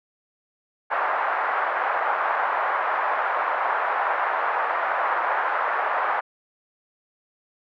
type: band-pass noise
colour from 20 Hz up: pink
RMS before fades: -24 dBFS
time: 0.9-6.21 s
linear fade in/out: 20 ms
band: 700 to 1600 Hz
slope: 24 dB/octave
effects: none